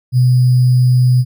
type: tone with sample-and-hold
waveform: sine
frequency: 125.7 Hz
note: B2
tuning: 31 cents sharp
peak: -7 dBFS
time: 0.12-1.25 s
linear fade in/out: 50 ms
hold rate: 4900 Hz
effects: none